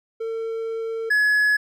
triangle tone pair in turn, 451.6 / 1694.2 Hz, A4 / G#6, +45 / +34 cents, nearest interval octave + major seventh, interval 2289 cents, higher second, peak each -23 / -14 dBFS, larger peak second, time 0.2-1.1 / 1.1-1.57 s, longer first, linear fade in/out 10 ms, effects none

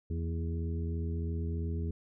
harmonic tone with a mistuned harmonic, 83 Hz, E2, 12 cents sharp, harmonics 1 / 2 / 3 / 4 / 5, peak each -32 / -40 / -43 / -46 / -45 dBFS, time 0.1-1.91 s, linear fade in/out 5 ms, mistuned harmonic 3, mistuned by -57 cents, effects none

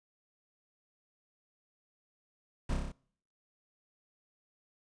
brown noise with echo, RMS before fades -33 dBFS, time 2.69-2.74 s, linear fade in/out 5 ms, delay 30 ms, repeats 6, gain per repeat -2 dB, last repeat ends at 2.92 s, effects noise-tail reverb RT60 0.6 s tail -24 dB re dry + resampled to 22050 Hz

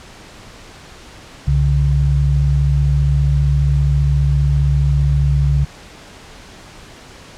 sine tone pair together, 65.9 / 140.85 Hz, C2 / C#3, +13 / +28 cents, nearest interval octave + minor second, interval 1315 cents, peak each -14 dBFS, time 1.47-5.65 s, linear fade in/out 10 ms, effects pink hiss -39 dBFS RMS until 7.37 s + low-pass 7000 Hz 12 dB/octave

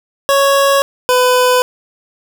25% pulse tone pair in turn, 554.4 / 501.2 Hz, C#5 / B4, 0 / +25 cents, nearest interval major second, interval 175 cents, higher first, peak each -5 dBFS, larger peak neither, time 0.29-0.82 / 1.09-1.62 s, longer neither, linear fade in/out 0 ms, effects none

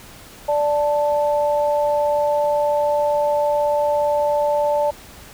sine tone pair together, 587.3 / 880 Hz, D5 / A5, 0 / 0 cents, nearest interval perfect fifth, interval 700 cents, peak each -17 / -21 dBFS, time 0.48-4.91 s, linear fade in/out 10 ms, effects pink hiss -42 dBFS RMS until 5.33 s

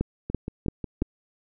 two click trains, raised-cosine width 3 ms, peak -18 / -11 dBFS, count 5 / 4, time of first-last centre 0.3-1.023 / 0.01-1.02 s, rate 5.53 / 2.97 Hz, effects none

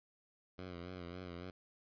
10% pulse tone with vibrato, 89.1 Hz, F2, 35 cents sharp, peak -37 dBFS, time 0.58-1.51 s, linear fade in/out 10 ms, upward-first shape sine, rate 3.6 Hz, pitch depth 66 cents each way, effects resampled to 11025 Hz + 13-bit

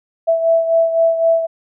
sine beating tone pair, 659.3 / 663.2 Hz, E5 / E5, 0 / +10 cents, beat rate 3.9 Hz, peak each -12 / -19 dBFS, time 0.27-1.47 s, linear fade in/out 20 ms, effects none

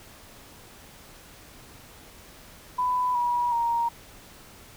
sine tone with pitch steps, 997 / 965.8 / 935.6 Hz, B5 / B5 / A#5, +16 / -39 / +6 cents, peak -22 dBFS, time 2.78-3.89 s, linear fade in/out 10 ms, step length 370 ms, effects pink hiss -49 dBFS RMS until 4.76 s

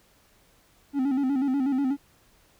triangle tone with vibrato, 270 Hz, C#4, 45 cents flat, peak -20 dBFS, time 0.93-1.97 s, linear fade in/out 50 ms, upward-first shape square, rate 8.2 Hz, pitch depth 78 cents each way, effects pink hiss -61 dBFS RMS until 2.59 s

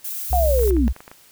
violet noise, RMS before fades -29 dBFS, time 0.04-0.71 s, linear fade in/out 10 ms
sine tone with vibrato, 63 Hz, B1, 35 cents sharp, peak -17 dBFS, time 0.3-0.93 s, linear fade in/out 20 ms, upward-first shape triangle, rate 7.7 Hz, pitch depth 18 cents each way
sine linear sweep, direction down, 744 to 211.4 Hz, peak -17 dBFS, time 0.33-0.88 s, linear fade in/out 0 ms
clicks, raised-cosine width 0.5 ms, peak -24 dBFS, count 10, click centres 0.593 / 0.633 / 0.677 / 0.708 / 0.767 / 0.879 / 0.964 / 1.005 / 1.079 / 1.115 s
effects white hiss -51 dBFS RMS until 1.31 s

